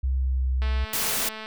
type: tone with pitch glide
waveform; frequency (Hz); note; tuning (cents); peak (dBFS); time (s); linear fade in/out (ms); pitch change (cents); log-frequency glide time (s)
sine; 65.41 to 64.14; C2 to C2; 0 to -34; -21; 0.03-0.85; 10; -34; 0.14-0.55
type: click train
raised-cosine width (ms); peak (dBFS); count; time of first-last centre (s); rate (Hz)
0.3; -21; 184; 0.62-1.459; 218
type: noise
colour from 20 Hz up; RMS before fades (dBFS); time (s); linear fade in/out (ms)
white; -26; 0.93-1.29; 5
effects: none